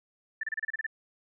sine tone bursts, 1770 Hz, A6, 10 cents sharp, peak -29 dBFS, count 9, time 0.41-0.866 s, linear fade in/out 5 ms, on 24 ms, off 30 ms, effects none

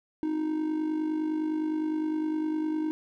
triangle tone with amplitude modulation, 311.1 Hz, D#4, in tune, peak -22 dBFS, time 0.23-2.91 s, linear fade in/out 0 ms, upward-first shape sine, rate 49.8 Hz, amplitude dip 55%, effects none

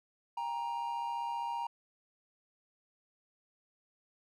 triangle tone pair together, 801 / 936.2 Hz, G5 / A#5, +37 / +7 cents, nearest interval minor third, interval 270 cents, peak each -39 / -33 dBFS, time 0.37-1.67 s, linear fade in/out 5 ms, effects none

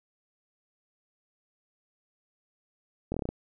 slowing click train, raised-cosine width 2 ms, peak -18 dBFS, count 7, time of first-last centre 3.12-3.29 s, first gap 22 ms, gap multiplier 1.1, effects none

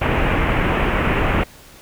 pink low-pass noise, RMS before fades -18 dBFS, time 0.01-1.44 s, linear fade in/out 10 ms, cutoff 2800 Hz, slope 48 dB/octave, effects pink hiss -44 dBFS RMS until 1.81 s

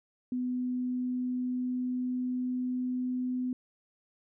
sine tone with pitch glide, 250.2 to 252.1 Hz, B3 to B3, +23 to +36 cents, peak -29 dBFS, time 0.32-3.53 s, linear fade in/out 2 ms, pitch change +13 cents, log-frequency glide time 0.56-3.36 s, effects none

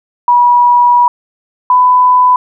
sine tone pair in turn, 970 / 999 Hz, B5 / B5, -31 / +20 cents, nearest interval minor second, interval 51 cents, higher second, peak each -4 dBFS, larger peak neither, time 0.28-1.08 / 1.7-2.36 s, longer first, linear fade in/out 2 ms, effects none

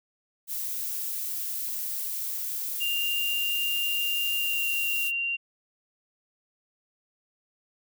violet noise, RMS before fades -32 dBFS, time 0.47-5.12 s, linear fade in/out 50 ms
sine tone with pitch glide, 2794 to 2768 Hz, F7 to F7, 0 to -16 cents, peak -26 dBFS, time 2.8-5.37 s, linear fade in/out 20 ms, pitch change -16 cents, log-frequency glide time 4.37-4.64 s
effects none

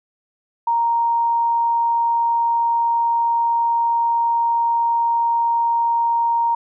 sine tone, 932.3 Hz, A#5, in tune, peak -15 dBFS, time 0.67-6.55 s, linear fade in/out 5 ms, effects none

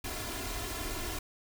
pink noise with comb filter, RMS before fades -37 dBFS, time 0.04-1.19 s, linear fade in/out 5 ms, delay 2.9 ms, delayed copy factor +0.8, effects none

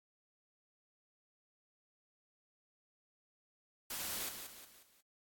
white noise with echo, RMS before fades -41 dBFS, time 3.9-4.29 s, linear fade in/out 5 ms, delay 180 ms, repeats 4, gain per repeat -7 dB, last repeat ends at 5.01 s, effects AAC 64 kbps

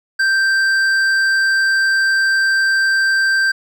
sine tone with hard clipping, 1568 Hz, G6, in tune, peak -14 dBFS, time 0.19-3.52 s, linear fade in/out 10 ms, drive 8 dB, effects none

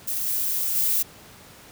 violet noise with level steps, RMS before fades -27 / -25 / -22 dBFS, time 0.07-1.03 s, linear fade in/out 10 ms, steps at 0.26 / 0.75 s, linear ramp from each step 10 ms, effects pink hiss -47 dBFS RMS until 1.71 s + high-pass 60 Hz 12 dB/octave

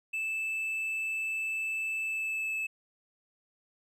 triangle tone with pitch glide, 2632 to 2612 Hz, E7 to E7, -3 to -17 cents, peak -29 dBFS, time 0.13-2.67 s, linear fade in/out 10 ms, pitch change -14 cents, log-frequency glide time 2.03-2.56 s, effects none

